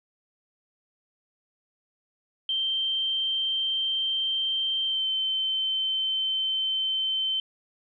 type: tone with pitch glide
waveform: sine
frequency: 3136 to 3089 Hz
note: G7 to G7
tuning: 0 to -26 cents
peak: -24 dBFS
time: 2.49-7.4 s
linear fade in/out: 2 ms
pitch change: -26 cents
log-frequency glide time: 4.85-5.07 s
effects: none